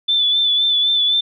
sine tone with vibrato, 3497 Hz, A7, 11 cents flat, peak -13 dBFS, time 0.08-1.21 s, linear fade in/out 10 ms, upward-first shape sine, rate 3.9 Hz, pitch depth 35 cents each way, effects none

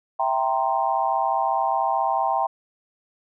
sine chord, C dominant seventh, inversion first, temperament equal, 659.3 / 784 / 932.3 / 1046.5 Hz, E5 / G5 / Bb5 / C6, 0 / 0 / 0 / 0 cents, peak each -27 / -23 / -25 / -27 dBFS, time 0.19-2.47 s, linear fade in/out 10 ms, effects none

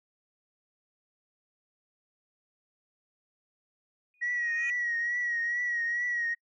sine tone with exponential growth, 2465 Hz, D#7, 17 cents flat, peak -28 dBFS, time 4.14-4.7 s, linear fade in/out 1 ms, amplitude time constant 120 ms
sine tone with vibrato, 1907 Hz, A#6, 39 cents sharp, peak -27 dBFS, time 4.21-6.35 s, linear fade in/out 20 ms, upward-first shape triangle, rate 2.3 Hz, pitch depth 51 cents each way
effects noise-tail reverb RT60 0.1 s tail -26 dB re dry + tanh soft clip ceiling -23 dBFS

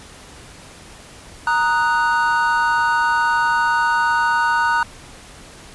triangle chord, D# minor, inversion second, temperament equal, 932.3 / 1244.5 / 1480 Hz, A#5 / D#6 / F#6, 0 / 0 / 0 cents, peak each -16 / -21 / -17 dBFS, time 1.47-4.83 s, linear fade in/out 2 ms, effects pink hiss -41 dBFS RMS until 5.74 s + resampled to 24000 Hz

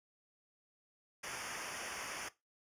pink noise with comb filter, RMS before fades -43 dBFS, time 1.23-2.29 s, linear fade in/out 10 ms, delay 0.25 ms, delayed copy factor -0.95, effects noise-tail reverb RT60 0.2 s tail -17 dB re dry + low-pass 10000 Hz 12 dB/octave

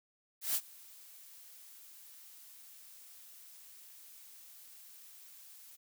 blue noise with ADSR envelope, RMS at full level -31 dBFS, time 0.41-5.77 s, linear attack 140 ms, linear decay 55 ms, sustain -24 dB, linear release 22 ms, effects none

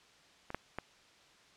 clicks, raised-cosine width 0.5 ms, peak -27 / -20 / -22 dBFS, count 3, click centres 0.504 / 0.546 / 0.786 s, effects white hiss -62 dBFS RMS until 1.56 s + low-pass 5000 Hz 12 dB/octave

